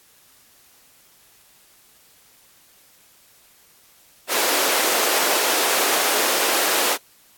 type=high-pass noise; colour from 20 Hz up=pink; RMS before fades=-20 dBFS; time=4.28-6.98 s; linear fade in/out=50 ms; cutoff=370 Hz; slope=24 dB/octave; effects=white hiss -54 dBFS RMS until 7.37 s + AAC 64 kbps